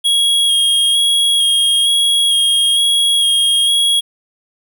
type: tone with vibrato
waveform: square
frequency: 3284 Hz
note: G#7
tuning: 20 cents flat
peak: -11 dBFS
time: 0.04-4.01 s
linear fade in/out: 20 ms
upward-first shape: square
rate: 1.1 Hz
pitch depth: 16 cents each way
effects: none